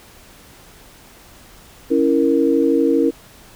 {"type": "chord", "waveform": "sine", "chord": "A# diminished", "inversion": "first", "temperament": "equal", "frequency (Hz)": [277.2, 329.6, 466.2], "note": ["C#4", "E4", "A#4"], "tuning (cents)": [0, 0, 0], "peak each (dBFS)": -17, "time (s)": [1.9, 3.11], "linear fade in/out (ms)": 20, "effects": ["pink hiss -45 dBFS RMS until 3.55 s"]}